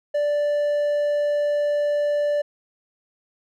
triangle tone, 586 Hz, D5, 4 cents flat, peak -17 dBFS, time 0.14-2.42 s, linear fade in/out 10 ms, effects none

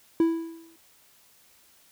triangle tone with exponential decay, 329.6 Hz, E4, in tune, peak -14 dBFS, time 0.2-0.76 s, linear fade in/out 2 ms, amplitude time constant 120 ms, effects white hiss -59 dBFS RMS until 1.91 s

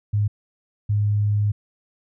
sine tone bursts at uneven times, 103.83 Hz, G#2, in tune, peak -17 dBFS, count 2, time 0.13-0.28 / 0.89-1.52 s, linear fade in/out 10 ms, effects none

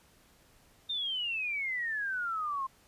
sine exponential sweep, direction down, 3675 to 1046.5 Hz, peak -31 dBFS, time 0.89-2.67 s, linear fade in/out 10 ms, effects pink hiss -63 dBFS RMS until 2.87 s + resampled to 32000 Hz

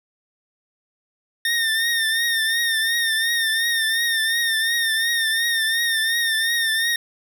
25% pulse tone with vibrato, 1823 Hz, A#6, 39 cents flat, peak -15 dBFS, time 1.45-6.96 s, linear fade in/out 2 ms, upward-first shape triangle, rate 2.8 Hz, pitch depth 62 cents each way, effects none

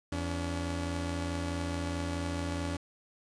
sawtooth tone pair together, 84.7 / 284.9 Hz, E2 / C#4, +48 / +48 cents, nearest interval octave + major sixth, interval 2100 cents, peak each -30 / -32 dBFS, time 0.12-2.77 s, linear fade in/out 5 ms, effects resampled to 22050 Hz + 9-bit

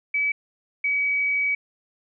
sine tone pair in turn, 2290 / 2273 Hz, D7 / C#7, -44 / +43 cents, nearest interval unison, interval 13 cents, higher first, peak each -20 dBFS, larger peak neither, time 0.14-0.32 / 0.84-1.55 s, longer second, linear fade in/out 5 ms, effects none

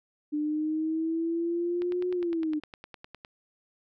sine linear two-way sweep, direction up then down, 296.8 to 363.2 to 298.5 Hz, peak -26 dBFS, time 0.32-2.6 s, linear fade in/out 20 ms, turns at 2.12 s
click train, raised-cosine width 0.3 ms, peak -27 dBFS, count 15, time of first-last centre 1.82-3.249 s, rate 9.8 Hz
effects none

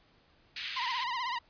pink band-pass noise, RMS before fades -39 dBFS, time 0.56-1.04 s, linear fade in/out 5 ms, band 2000 to 4600 Hz, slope 24 dB/octave
sawtooth tone with vibrato, 987.8 Hz, B5, in tune, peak -28 dBFS, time 0.76-1.39 s, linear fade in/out 10 ms, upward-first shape triangle, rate 16 Hz, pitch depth 130 cents each way
effects pink hiss -65 dBFS RMS until 1.49 s + resampled to 11025 Hz

